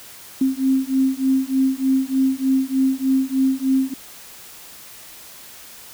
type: beating tone pair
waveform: sine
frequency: 263.6 / 266.9 Hz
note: C4 / C4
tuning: +13 / +35 cents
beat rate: 3.3 Hz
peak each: -19 dBFS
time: 0.41-3.94 s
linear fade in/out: 5 ms
effects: white hiss -41 dBFS RMS until 5.93 s